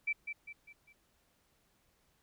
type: tone with echo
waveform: sine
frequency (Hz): 2326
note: D7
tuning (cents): -17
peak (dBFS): -30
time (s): 0.07-0.13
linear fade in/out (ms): 10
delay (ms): 200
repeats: 4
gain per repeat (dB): -7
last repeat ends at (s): 0.93
effects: pink hiss -73 dBFS RMS until 2.22 s